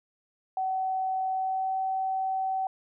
sine tone with pitch glide, 757 to 762.7 Hz, F#5 to G5, +39 to -48 cents, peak -26 dBFS, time 0.57-2.67 s, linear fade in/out 2 ms, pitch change +13 cents, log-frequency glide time 1.31-1.78 s, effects none

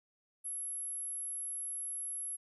sine tone, 11175 Hz, F9, in tune, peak -37 dBFS, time 0.44-2.37 s, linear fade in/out 20 ms, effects none

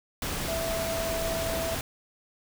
sine tone in noise, 659.3 Hz, E5, in tune, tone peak -30 dBFS, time 0.48-1.75 s, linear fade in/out 2 ms, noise pink, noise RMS -32 dBFS, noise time 0.22-1.81 s, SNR -1 dB, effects none

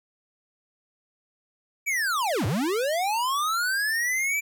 square linear two-way sweep, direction down then up, 2349 to 88.6 to 2349 Hz, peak -24 dBFS, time 1.86-4.41 s, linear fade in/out 20 ms, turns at 2.46 s, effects none

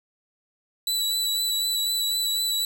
sawtooth tone with vibrato, 3951 Hz, B7, in tune, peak -20 dBFS, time 0.87-2.65 s, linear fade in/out 2 ms, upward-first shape triangle, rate 4 Hz, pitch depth 22 cents each way, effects none

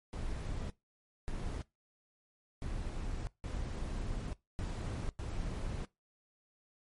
brown noise bursts at uneven times, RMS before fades -38 dBFS, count 6, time 0.13-0.7 / 1.28-1.62 / 2.62-3.27 / 3.44-4.33 / 4.59-5.09 / 5.19-5.85 s, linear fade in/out 0 ms, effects noise-tail reverb RT60 0.2 s tail -20 dB re dry + MP3 48 kbps

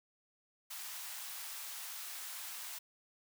white high-pass noise, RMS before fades -45 dBFS, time 0.7-2.79 s, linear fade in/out 10 ms, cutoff 760 Hz, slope 24 dB/octave, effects none

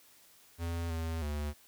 square tone with pitch steps, 84.3 / 81.7 / 74 Hz, E2 / E2 / D2, +39 / -15 / +14 cents, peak -34 dBFS, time 0.58-1.54 s, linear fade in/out 50 ms, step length 320 ms, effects white hiss -61 dBFS RMS until 1.67 s

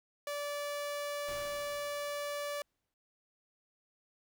sawtooth tone, 580 Hz, D5, 22 cents flat, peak -32 dBFS, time 0.27-2.62 s, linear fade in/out 2 ms
pink noise with exponential decay, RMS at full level -48 dBFS, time 1.28-2.94 s, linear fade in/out 1 ms, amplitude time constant 360 ms
effects none

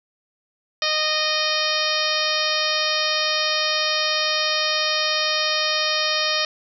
harmonic tone, 617 Hz, D#5, 15 cents flat, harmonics 1 / 2 / 3 / 4 / 5 / 6 / 7 / 8 / 9, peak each -28 / -28 / -28 / -28 / -28 / -28 / -28 / -28 / -28 dBFS, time 0.82-6.45 s, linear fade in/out 2 ms, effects none

